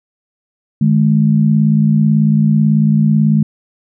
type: tone pair together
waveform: sine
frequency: 153.44 / 211.6 Hz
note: D#3 / G#3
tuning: -24 / +33 cents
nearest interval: tritone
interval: 557 cents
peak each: -11 dBFS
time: 0.81-3.43 s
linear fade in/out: 5 ms
effects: none